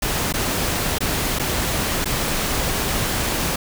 pink noise with dropouts, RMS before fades -22 dBFS, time 0.02-3.56 s, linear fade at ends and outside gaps 5 ms, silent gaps 0.326-0.338 / 0.985-1.005 / 1.388-1.395 / 2.045-2.056 s, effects none

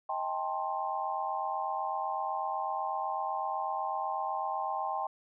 sine chord, A half-diminished seventh, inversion second, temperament just, 633.6 / 792 / 880 / 1056 Hz, Eb5 / G5 / A5 / C6, +31 / +18 / 0 / +16 cents, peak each -40 / -34 / -38 / -36 dBFS, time 0.09-5.07 s, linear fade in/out 5 ms, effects none

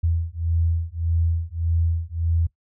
sine beating tone pair, 82.41 / 84.11 Hz, E2 / E2, 0 / +35 cents, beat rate 1.7 Hz, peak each -23 dBFS, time 0.03-2.47 s, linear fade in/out 10 ms, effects noise-tail reverb RT60 0.1 s tail -19 dB re dry

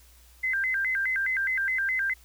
sine tone with vibrato, 1800 Hz, A6, 39 cents sharp, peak -24 dBFS, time 0.43-2.14 s, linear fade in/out 10 ms, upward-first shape square, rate 4.8 Hz, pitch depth 220 cents each way, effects added 60 Hz sine -54 dBFS peak until 2.24 s + white hiss -58 dBFS RMS until 2.24 s

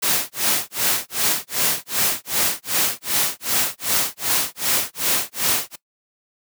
white noise with tremolo, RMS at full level -18 dBFS, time 0.02-5.76 s, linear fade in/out 10 ms, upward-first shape sine, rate 2.6 Hz, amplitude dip 100%, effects noise-tail reverb RT60 0.1 s tail -20 dB re dry + high-pass 100 Hz 12 dB/octave

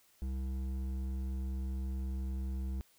triangle tone with hard clipping, 65.41 Hz, C2, in tune, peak -36 dBFS, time 0.22-2.81 s, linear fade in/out 0 ms, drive 13 dB, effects white hiss -67 dBFS RMS until 2.98 s

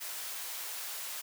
white high-pass noise, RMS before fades -40 dBFS, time 0-1.22 s, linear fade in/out 20 ms, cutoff 630 Hz, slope 12 dB/octave, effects none

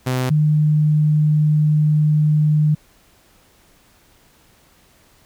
sawtooth / sine tone pair in turn, 128 / 151.82 Hz, C3 / D#3, -38 / -42 cents, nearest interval minor third, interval 296 cents, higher second, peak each -14 / -12 dBFS, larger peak second, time 0.06-0.3 / 0.3-2.75 s, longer second, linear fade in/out 10 ms, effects pink hiss -54 dBFS RMS until 5.25 s

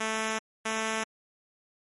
5% pulse tone pair in turn, 220 / 220.8 Hz, A3 / A3, 0 / +6 cents, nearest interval unison, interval 6 cents, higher second, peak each -17 dBFS, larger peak neither, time 0-0.39 / 0.65-1.04 s, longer neither, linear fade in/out 10 ms, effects MP3 48 kbps

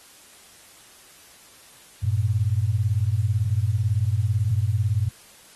sine beating tone pair, 96.1 / 114.1 Hz, G2 / A#2, -34 / -37 cents, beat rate 18 Hz, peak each -22 dBFS, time 2.03-5.09 s, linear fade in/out 10 ms, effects white hiss -50 dBFS RMS until 5.55 s + AAC 32 kbps

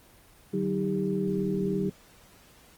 sine tone cluster, 150.2 / 188.4 / 316.7 / 400 Hz, D3 / F#3 / D#4 / G4, +39 / +32 / +31 / +35 cents, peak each -36 / -28 / -34 / -30 dBFS, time 0.53-1.9 s, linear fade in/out 10 ms, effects pink hiss -56 dBFS RMS until 2.77 s + Opus 24 kbps

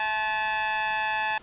20% pulse tone with amplitude modulation, 865 Hz, A5, 30 cents flat, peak -17 dBFS, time 0-1.38 s, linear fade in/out 2 ms, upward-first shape sine, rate 206 Hz, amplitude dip 60%, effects pink hiss -51 dBFS RMS until 1.42 s + resampled to 8000 Hz

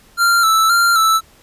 square tone with vibrato, 1351 Hz, E6, 42 cents sharp, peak -11 dBFS, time 0.17-1.21 s, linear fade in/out 50 ms, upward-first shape square, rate 1.9 Hz, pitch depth 44 cents each way, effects pink hiss -49 dBFS RMS until 1.42 s + resampled to 32000 Hz

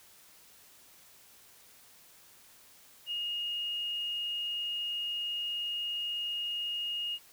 sine tone, 2857 Hz, F7, 39 cents sharp, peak -32 dBFS, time 3.06-7.19 s, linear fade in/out 50 ms, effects white hiss -58 dBFS RMS until 7.32 s

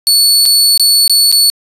sawtooth tone with dropouts, 4435 Hz, C#8, in tune, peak -3 dBFS, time 0.07-1.5 s, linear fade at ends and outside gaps 0 ms, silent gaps 0.455-0.46 / 0.776-0.797 / 1.078-1.097 / 1.316-1.325 s, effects resampled to 32000 Hz

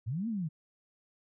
sine linear two-way sweep, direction up then down, 98 to 237.9 to 145.5 Hz, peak -31 dBFS, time 0.06-0.49 s, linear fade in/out 20 ms, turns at 0.28 s, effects none

